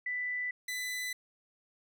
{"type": "tone pair in turn", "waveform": ["sine", "sawtooth"], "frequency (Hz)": [1986, 1998.7], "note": ["B6", "B6"], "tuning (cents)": [9, 20], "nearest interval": "unison", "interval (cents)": 11, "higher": "second", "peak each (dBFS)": [-32, -31], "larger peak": "second", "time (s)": [[0.06, 0.51], [0.68, 1.13]], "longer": "neither", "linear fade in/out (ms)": 5, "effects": []}